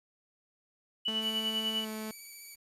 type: tone with tremolo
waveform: sine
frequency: 2960 Hz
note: F#7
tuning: in tune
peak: -28 dBFS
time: 1.05-1.85 s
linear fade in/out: 10 ms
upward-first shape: sine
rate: 10 Hz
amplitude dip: 60%
type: tone with pitch glide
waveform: sawtooth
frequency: 220 to 217.3 Hz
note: A3 to A3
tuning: 0 to -21 cents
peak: -33 dBFS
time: 1.08-2.11 s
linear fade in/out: 2 ms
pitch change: -21 cents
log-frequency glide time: 1.8-1.88 s
type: tone with vibrato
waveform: 5% pulse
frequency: 2288 Hz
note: D7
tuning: 46 cents flat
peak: -37 dBFS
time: 1.21-2.56 s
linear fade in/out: 20 ms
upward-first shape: sine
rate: 15 Hz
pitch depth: 27 cents each way
effects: resampled to 32000 Hz + 10-bit